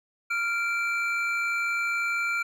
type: tone pair together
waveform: triangle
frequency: 1391 / 2339 Hz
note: F6 / D7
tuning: -7 / -8 cents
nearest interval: major sixth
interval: 899 cents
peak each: -26 dBFS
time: 0.3-2.43 s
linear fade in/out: 10 ms
effects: none

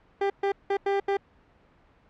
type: tone bursts at uneven times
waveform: 30% pulse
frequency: 396.8 Hz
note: G4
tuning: 21 cents sharp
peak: -20 dBFS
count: 5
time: 0.21-0.3 / 0.43-0.52 / 0.7-0.77 / 0.86-1 / 1.08-1.17 s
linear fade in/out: 5 ms
effects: pink hiss -60 dBFS RMS until 2.09 s + low-pass 2000 Hz 12 dB/octave

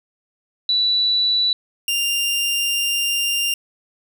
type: tone pair in turn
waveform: sine / sawtooth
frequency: 3952 / 2794 Hz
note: B7 / F7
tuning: 0 / 0 cents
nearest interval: tritone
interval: 600 cents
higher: first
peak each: -15 dBFS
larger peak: neither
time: 0.69-1.53 / 1.88-3.54 s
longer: second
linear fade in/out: 2 ms
effects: none

